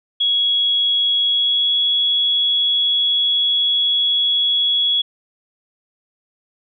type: tone with pitch glide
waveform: sine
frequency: 3335 to 3356 Hz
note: G#7 to G#7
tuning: +7 to +17 cents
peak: -14 dBFS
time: 0.2-5.02 s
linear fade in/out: 10 ms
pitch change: +10 cents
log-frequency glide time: 1.27-1.75 s
effects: none